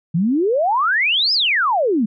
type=exponential two-way sweep; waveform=sine; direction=up then down; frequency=155.56 to 5274 to 200.9 Hz; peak=-14 dBFS; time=0.14-2.06 s; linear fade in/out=10 ms; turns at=1.33 s; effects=none